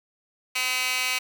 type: tone with high-pass filter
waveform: 15% pulse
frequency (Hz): 254.6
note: C4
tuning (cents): -47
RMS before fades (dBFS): -26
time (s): 0.55-1.19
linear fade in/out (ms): 10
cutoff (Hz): 2200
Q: 1.6
effects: none